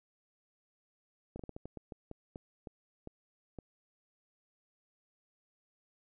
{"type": "slowing click train", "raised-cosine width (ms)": 2, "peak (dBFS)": -30, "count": 13, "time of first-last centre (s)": [1.36, 3.587], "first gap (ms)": 34, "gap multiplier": 1.28, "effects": []}